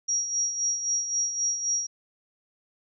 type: tone with tremolo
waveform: sine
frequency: 5680 Hz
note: F8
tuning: 28 cents sharp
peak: -22 dBFS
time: 0.08-1.87 s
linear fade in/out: 10 ms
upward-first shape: sine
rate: 3.8 Hz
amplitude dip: 60%
effects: none